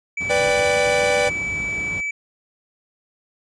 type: tone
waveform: triangle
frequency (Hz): 2300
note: D7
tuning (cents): -37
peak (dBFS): -21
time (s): 0.17-2.11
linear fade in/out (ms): 5
type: noise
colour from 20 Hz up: brown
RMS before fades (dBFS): -28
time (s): 0.2-2.01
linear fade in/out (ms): 10
type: chord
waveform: 45% pulse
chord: G major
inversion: first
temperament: equal with one note detuned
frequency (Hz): 493.9 / 587.3 / 791.7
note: B4 / D5 / G5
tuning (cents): 0 / 0 / +17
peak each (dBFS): -21 / -20 / -25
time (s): 0.29-1.3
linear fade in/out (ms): 20
effects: high-pass 100 Hz 12 dB/octave + resampled to 22050 Hz